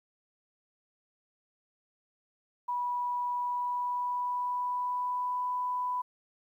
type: tone with pitch glide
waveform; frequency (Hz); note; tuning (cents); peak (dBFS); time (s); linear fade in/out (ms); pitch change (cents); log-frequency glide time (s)
sine; 978 to 993.9; B5 to B5; -17 to +11; -29; 2.68-6.02; 10; +28; 3.36-5.51
effects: 11-bit